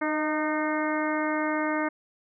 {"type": "harmonic tone with a mistuned harmonic", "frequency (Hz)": 305.8, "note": "D#4", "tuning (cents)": -30, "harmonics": [1, 2, 3, 4, 5, 6, 7], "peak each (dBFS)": [-28, -31, -33, -34, -35, -36, -36], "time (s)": [0.01, 1.89], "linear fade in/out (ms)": 10, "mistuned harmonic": 2, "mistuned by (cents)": 22, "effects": []}